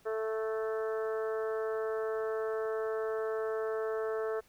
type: harmonic tone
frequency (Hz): 220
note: A3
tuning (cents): 0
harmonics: 2 / 3 / 4 / 5 / 6 / 7 / 8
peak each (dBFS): -32 / -40 / -50 / -46 / -44 / -49 / -50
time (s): 0.05-4.41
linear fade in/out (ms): 20
effects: pink hiss -65 dBFS RMS until 4.48 s